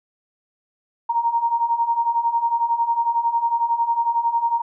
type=beating tone pair; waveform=sine; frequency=925 / 936 Hz; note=A#5 / A#5; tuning=-14 / +7 cents; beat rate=11 Hz; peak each=-23 / -19 dBFS; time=1.09-4.62 s; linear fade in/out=10 ms; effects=none